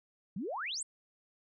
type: exponential sweep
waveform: sine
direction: up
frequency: 164.81 to 8900 Hz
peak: -35 dBFS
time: 0.36-0.83 s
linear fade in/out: 5 ms
effects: none